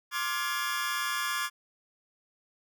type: chord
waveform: sawtooth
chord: D half-diminished seventh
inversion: third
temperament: just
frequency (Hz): 1057.2 / 1174.7 / 1409.6 / 1691.5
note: C6 / D6 / F6 / Ab6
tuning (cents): +18 / 0 / +16 / +31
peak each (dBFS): -32 / -31 / -32 / -30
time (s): 0.11-1.5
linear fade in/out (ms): 50
effects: none